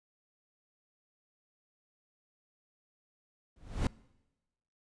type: noise with exponential growth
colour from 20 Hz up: brown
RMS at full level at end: -24 dBFS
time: 3.56-3.87 s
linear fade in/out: 2 ms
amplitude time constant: 67 ms
effects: noise-tail reverb RT60 1.0 s tail -23 dB re dry + resampled to 22050 Hz